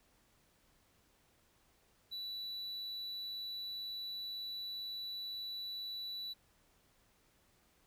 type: tone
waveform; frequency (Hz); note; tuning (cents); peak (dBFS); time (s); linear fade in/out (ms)
triangle; 3951; B7; 0; -39; 2.11-6.34; 20
effects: pink hiss -71 dBFS RMS until 7.86 s